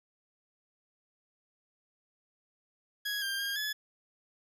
20% pulse tone with pitch steps, 1663 / 1591 / 1615 / 1710 Hz, G#6 / G6 / G#6 / A6, +2 / +25 / -49 / -50 cents, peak -27 dBFS, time 3.05-3.73 s, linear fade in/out 10 ms, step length 170 ms, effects none

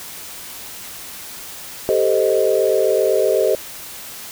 sine chord, A half-diminished seventh, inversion third, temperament equal with one note detuned, 392 / 440 / 519.6 / 622.3 Hz, G4 / A4 / C5 / Eb5, 0 / 0 / -12 / 0 cents, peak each -19 dBFS, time 1.89-3.55 s, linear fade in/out 0 ms, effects white hiss -34 dBFS RMS until 4.31 s

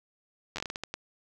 slowing click train, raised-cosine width 0.2 ms, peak -17 dBFS, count 10, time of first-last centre 0.56-0.94 s, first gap 10 ms, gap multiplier 1.34, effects none

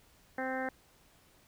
harmonic tone, 260.7 Hz, C4, 6 cents flat, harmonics 1 / 2 / 3 / 4 / 5 / 6 / 7 / 8, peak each -39 / -38 / -39 / -49 / -48 / -41 / -42 / -49 dBFS, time 0.38-0.69 s, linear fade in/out 2 ms, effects pink hiss -64 dBFS RMS until 1.47 s

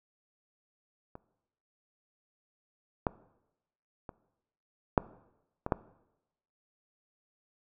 clicks, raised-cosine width 1 ms, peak -30 / -13 / -27 / -7 / -19 / -11 dBFS, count 6, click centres 1.154 / 3.068 / 4.092 / 4.978 / 5.664 / 5.722 s, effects noise-tail reverb RT60 0.9 s tail -19 dB re dry

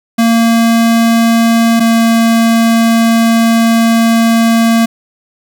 square tone pair in turn, 229.6 / 228.6 Hz, A#3 / A#3, -26 / -34 cents, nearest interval unison, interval 8 cents, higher first, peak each -7 dBFS, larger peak neither, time 0.18-1.8 / 1.8-4.86 s, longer second, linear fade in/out 10 ms, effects none

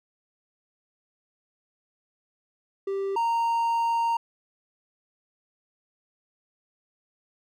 triangle tone pair in turn, 392 / 926.4 Hz, G4 / A#5, 0 / -11 cents, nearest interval octave + minor third, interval 1489 cents, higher second, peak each -24 / -20 dBFS, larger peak second, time 2.87-3.16 / 3.16-4.17 s, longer second, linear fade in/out 5 ms, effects none

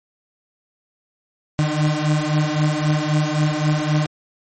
35% pulse beating tone pair, 150 / 153.8 Hz, D3 / D#3, +37 / -20 cents, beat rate 3.8 Hz, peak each -18 dBFS, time 1.59-4.06 s, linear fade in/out 0 ms, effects MP3 32 kbps

